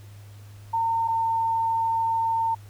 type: tone pair in turn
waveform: sine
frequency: 911 / 906.8 Hz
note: A#5 / A#5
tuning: -40 / -48 cents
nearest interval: unison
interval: 8 cents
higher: first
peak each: -21 dBFS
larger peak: neither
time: 0.73-1.08 / 1.08-2.55 s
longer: second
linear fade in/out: 10 ms
effects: added 102 Hz sine -42 dBFS peak until 2.69 s + pink hiss -55 dBFS RMS until 2.69 s